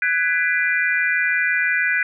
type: chord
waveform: sine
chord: G# half-diminished seventh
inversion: third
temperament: just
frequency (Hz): 1495.1 / 1661.2 / 1993.5 / 2392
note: F#6 / G#6 / B6 / D7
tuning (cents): +18 / 0 / +16 / +31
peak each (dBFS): -21 / -23 / -22 / -24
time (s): 0.02-2.03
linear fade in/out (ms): 2
effects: none